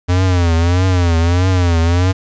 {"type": "tone with vibrato", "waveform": "square", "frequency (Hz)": 87.8, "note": "F2", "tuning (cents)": 10, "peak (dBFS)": -11, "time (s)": [0.08, 2.13], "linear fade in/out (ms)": 20, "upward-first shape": "triangle", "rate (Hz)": 1.6, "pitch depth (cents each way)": 130, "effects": ["resampled to 16000 Hz", "8-bit"]}